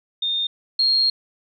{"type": "tone pair in turn", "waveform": "sine", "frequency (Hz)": [3647, 4245], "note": ["A#7", "C8"], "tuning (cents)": [-39, 24], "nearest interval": "minor third", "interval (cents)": 263, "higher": "second", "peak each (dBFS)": [-20, -15], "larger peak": "second", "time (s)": [[0.22, 0.47], [0.79, 1.1]], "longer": "second", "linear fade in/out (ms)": 5, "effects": []}